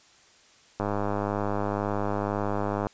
click train, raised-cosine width 1 ms, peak -14 dBFS, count 212, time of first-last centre 0.8-2.869 s, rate 102 Hz, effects white hiss -57 dBFS RMS until 2.93 s + resampled to 16000 Hz

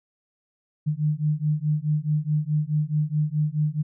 sine beating tone pair, 149.2 / 153.9 Hz, D3 / D#3, +28 / -19 cents, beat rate 4.7 Hz, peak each -24 dBFS, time 0.86-3.83 s, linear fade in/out 20 ms, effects none

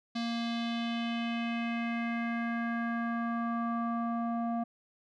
square tone with low-pass filter sweep, 233.1 Hz, A#3, in tune, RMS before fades -33 dBFS, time 0.15-4.64 s, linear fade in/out 10 ms, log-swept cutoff 4300 to 860 Hz, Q 3.1, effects none

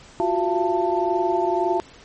sine tone cluster, 349.9 / 371.7 / 681 / 886 Hz, F4 / F#4 / F5 / A5, +3 / +8 / -44 / +12 cents, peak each -24 dBFS, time 0.2-1.8 s, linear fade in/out 0 ms, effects pink hiss -47 dBFS RMS until 2.04 s + MP3 32 kbps

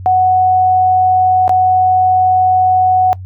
sine tone with dropouts, 741 Hz, F#5, 2 cents sharp, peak -7 dBFS, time 0.06-3.13 s, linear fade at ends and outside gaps 0 ms, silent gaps 1.479-1.494 s, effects noise-tail reverb RT60 0.1 s tail -21 dB re dry + added 93 Hz sine -25 dBFS peak until 3.25 s

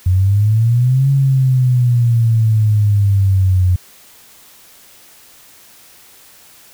sine exponential two-way sweep, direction up then down, 89.5 to 138.59 to 89.5 Hz, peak -9 dBFS, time 0.06-3.76 s, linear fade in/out 5 ms, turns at 1.1 s, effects white hiss -44 dBFS RMS until 6.73 s

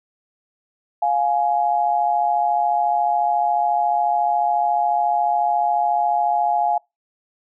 sine tone pair together, 703 / 837.1 Hz, F5 / G#5, +11 / +13 cents, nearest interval minor third, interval 302 cents, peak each -19 dBFS, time 1.02-6.78 s, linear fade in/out 5 ms, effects noise-tail reverb RT60 0.2 s tail -25 dB re dry

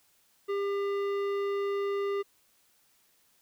sine tone with tanh clipping, 400 Hz, G4, 35 cents sharp, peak -30 dBFS, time 0.48-2.23 s, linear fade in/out 20 ms, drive 14 dB, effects white hiss -67 dBFS RMS until 3.41 s

